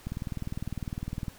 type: click train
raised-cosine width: 5 ms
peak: -21 dBFS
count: 25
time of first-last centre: 0.07-1.282 s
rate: 19.8 Hz
effects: pink hiss -53 dBFS RMS until 1.38 s